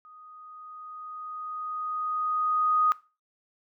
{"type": "tone with level ramp", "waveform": "sine", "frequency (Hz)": 1244.5, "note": "D#6", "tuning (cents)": 0, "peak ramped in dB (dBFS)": [-48, -19], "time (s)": [0.05, 2.92], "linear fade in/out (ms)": 0, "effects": ["noise-tail reverb RT60 0.3 s tail -19 dB re dry"]}